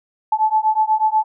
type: beating tone pair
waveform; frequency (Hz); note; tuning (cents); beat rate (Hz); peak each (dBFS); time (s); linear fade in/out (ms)
sine; 864 / 872.2; A5 / A5; -32 / -15; 8.2; -17; 0.32-1.24; 5
effects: none